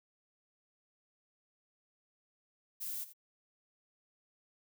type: noise with echo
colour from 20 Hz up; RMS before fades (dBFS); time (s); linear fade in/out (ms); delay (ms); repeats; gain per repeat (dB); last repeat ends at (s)
violet; -40; 2.8-3.05; 20; 86; 1; -14; 3.136
effects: none